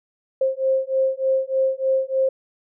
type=beating tone pair; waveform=sine; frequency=528 / 531.3 Hz; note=C5 / C5; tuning=+16 / +26 cents; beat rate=3.3 Hz; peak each=-21 dBFS; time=0.41-2.29 s; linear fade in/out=5 ms; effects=none